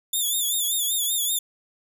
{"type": "tone with vibrato", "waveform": "5% pulse", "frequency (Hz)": 3520, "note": "A7", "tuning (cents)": 0, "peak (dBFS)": -15, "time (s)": [0.13, 1.39], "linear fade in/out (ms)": 5, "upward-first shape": "sine", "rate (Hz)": 5.2, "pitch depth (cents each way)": 88, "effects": []}